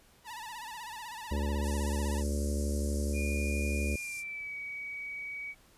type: tone with vibrato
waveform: sawtooth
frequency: 918 Hz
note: A#5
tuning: 27 cents flat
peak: -37 dBFS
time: 0.24-2.24 s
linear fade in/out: 50 ms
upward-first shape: sine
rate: 16 Hz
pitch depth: 120 cents each way
type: harmonic tone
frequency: 72.2 Hz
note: D2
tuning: 29 cents flat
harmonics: 1 / 3 / 4 / 5 / 6 / 7 / 8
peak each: -30 / -37 / -42 / -42 / -45 / -45 / -44 dBFS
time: 1.31-3.96 s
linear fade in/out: 5 ms
type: band-pass noise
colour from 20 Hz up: white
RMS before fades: -47 dBFS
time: 1.61-4.24 s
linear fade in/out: 50 ms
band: 4900 to 11000 Hz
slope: 48 dB/octave
type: tone with pitch glide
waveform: sine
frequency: 2429 to 2266 Hz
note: D#7 to C#7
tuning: -42 to +37 cents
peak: -37 dBFS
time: 3.13-5.55 s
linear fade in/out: 50 ms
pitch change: -121 cents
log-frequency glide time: 3.9-4.55 s
effects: pink hiss -62 dBFS RMS until 5.77 s + resampled to 32000 Hz